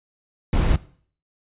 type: noise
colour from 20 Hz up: brown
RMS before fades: -18 dBFS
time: 0.53-0.76 s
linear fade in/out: 2 ms
effects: noise-tail reverb RT60 0.5 s tail -18 dB re dry + resampled to 8000 Hz